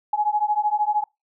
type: beating tone pair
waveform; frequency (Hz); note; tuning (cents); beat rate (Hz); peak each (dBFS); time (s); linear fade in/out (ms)
sine; 834 / 847; G#5 / G#5; +7 / +34; 13; -22; 0.13-1.04; 5
effects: noise-tail reverb RT60 0.2 s tail -25 dB re dry